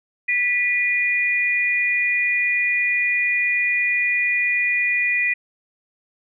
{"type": "tone pair together", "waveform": "sine", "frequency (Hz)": [1967, 2438], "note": ["B6", "D#7"], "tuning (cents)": [-7, -36], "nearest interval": "major third", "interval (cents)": 371, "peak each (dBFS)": -20, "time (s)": [0.28, 5.34], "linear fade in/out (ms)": 10, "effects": []}